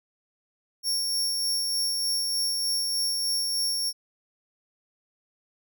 sawtooth tone with tremolo, 5500 Hz, F8, 27 cents flat, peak -21 dBFS, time 0.83-3.93 s, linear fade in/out 50 ms, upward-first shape sine, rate 3.3 Hz, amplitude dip 25%, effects none

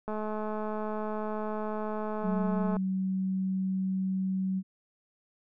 click train, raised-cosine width 1 ms, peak -22 dBFS, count 576, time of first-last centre 0.08-2.767 s, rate 214 Hz
sine tone, 189.2 Hz, F#3, 39 cents sharp, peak -27 dBFS, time 2.22-4.63 s, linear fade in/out 50 ms
effects none

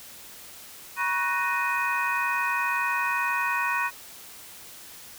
sine tone cluster, 961 / 1103 / 1490 / 1858 / 2495 Hz, B5 / C#6 / F#6 / A#6 / D#7, -48 / -9 / +12 / -6 / +4 cents, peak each -30 dBFS, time 0.96-3.91 s, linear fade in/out 50 ms, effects white hiss -45 dBFS RMS until 5.18 s

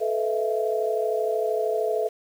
sine tone cluster, 434.5 / 494.1 / 639 / 672 Hz, A4 / B4 / D#5 / E5, -22 / +1 / +46 / +33 cents, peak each -25 / -30 / -31 / -27 dBFS, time 0-2.09 s, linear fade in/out 20 ms, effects 8-bit

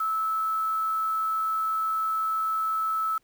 sine tone with quantisation, 1307 Hz, E6, 15 cents flat, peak -24 dBFS, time 0-3.18 s, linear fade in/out 5 ms, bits 7, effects pink hiss -69 dBFS RMS until 3.23 s

